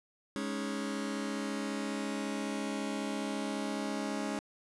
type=chord; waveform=sawtooth; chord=Ab suspended fourth; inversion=none; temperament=just; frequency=207.7 / 276.9 / 311.5 Hz; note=Ab3 / Db4 / Eb4; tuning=0 / -2 / +2 cents; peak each=-33 / -33 / -38 dBFS; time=0.36-4.39 s; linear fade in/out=0 ms; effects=resampled to 24000 Hz